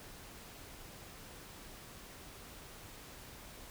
silence, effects pink hiss -52 dBFS RMS until 3.7 s

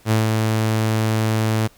sawtooth tone with ADSR envelope, 110 Hz, A2, in tune, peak -10 dBFS, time 0.05-1.68 s, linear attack 62 ms, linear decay 150 ms, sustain -3 dB, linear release 19 ms, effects pink hiss -52 dBFS RMS until 1.77 s

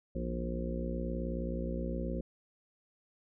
harmonic tone with a mistuned harmonic, 59 Hz, A#1, 22 cents sharp, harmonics 1 / 3 / 4 / 5 / 6 / 7 / 8 / 9, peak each -37 / -39 / -40 / -47 / -43 / -51 / -47 / -42 dBFS, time 0.15-2.21 s, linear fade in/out 5 ms, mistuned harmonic 3, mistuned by -82 cents, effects none

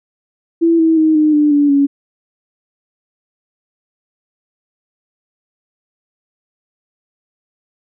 sine tone with pitch steps, 333 / 323.7 / 314.7 / 305.9 / 297.4 / 289.1 / 281 Hz, E4 / E4 / D#4 / D#4 / D4 / D4 / C#4, +18 / -31 / +20 / -29 / +22 / -27 / +24 cents, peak -8 dBFS, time 0.61-1.87 s, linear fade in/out 20 ms, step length 180 ms, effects none

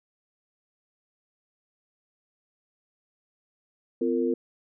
sine tone cluster, 254.2 / 346.2 / 459.8 Hz, C4 / F4 / A#4, -50 / -15 / -24 cents, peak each -27 dBFS, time 4.01-4.34 s, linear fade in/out 5 ms, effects none

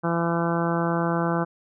harmonic tone, 168.8 Hz, E3, 41 cents sharp, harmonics 1 / 2 / 3 / 4 / 5 / 6 / 7 / 8 / 9, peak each -25 / -28 / -30 / -31 / -32 / -33 / -33 / -34 / -35 dBFS, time 0.03-1.45 s, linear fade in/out 20 ms, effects none

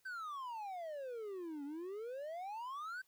triangle exponential two-way sweep, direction down then up, 1568 to 277.2 to 1568 Hz, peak -40 dBFS, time 0.05-3.02 s, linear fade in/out 10 ms, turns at 1.64 s, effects white hiss -75 dBFS RMS until 3.07 s

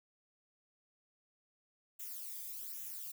violet noise with flanger, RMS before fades -45 dBFS, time 1.99-3.12 s, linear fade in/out 10 ms, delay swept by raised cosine 0.21 to 0.74 ms, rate 1.2 Hz, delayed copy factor -0.7, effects none

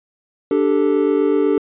triangle chord, D suspended fourth, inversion none, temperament equal, 293.7 / 392 / 440 Hz, D4 / G4 / A4, 0 / 0 / 0 cents, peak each -16 dBFS, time 0.51-1.58 s, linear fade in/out 2 ms, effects resampled to 8000 Hz

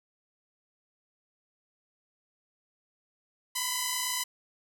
5% pulse tone pair together, 987.8 / 1016.7 Hz, B5 / B5, 0 / +50 cents, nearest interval unison, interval 50 cents, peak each -20 dBFS, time 3.55-4.24 s, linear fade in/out 10 ms, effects none

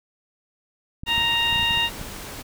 clicks, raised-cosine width 5 ms, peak -22 dBFS, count 9, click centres 1.035 / 1.18 / 1.527 / 1.56 / 1.596 / 1.629 / 1.709 / 1.774 / 2.014 s
pink noise, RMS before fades -36 dBFS, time 1.06-2.43 s, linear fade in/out 20 ms
harmonic tone, 932.3 Hz, A#5, in tune, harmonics 1 / 2 / 3 / 4, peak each -28 / -27 / -21 / -26 dBFS, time 1.06-1.9 s, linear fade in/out 50 ms
effects none

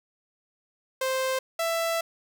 sawtooth tone pair in turn, 523.3 / 663.9 Hz, C5 / E5, 0 / +12 cents, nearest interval major third, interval 412 cents, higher second, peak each -21 dBFS, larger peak neither, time 1.01-1.39 / 1.59-2.01 s, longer second, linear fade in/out 5 ms, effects none

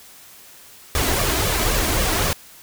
pink noise with flanger, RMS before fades -20 dBFS, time 0.95-2.33 s, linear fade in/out 0 ms, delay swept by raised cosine 1.7 to 3.1 ms, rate 3.8 Hz, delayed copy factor +0.55, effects white hiss -45 dBFS RMS until 2.62 s

